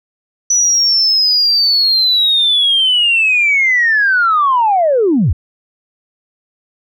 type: linear sweep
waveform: sine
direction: down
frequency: 5950 to 59 Hz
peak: -8 dBFS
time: 0.5-5.33 s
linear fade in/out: 5 ms
effects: tanh soft clip ceiling -4 dBFS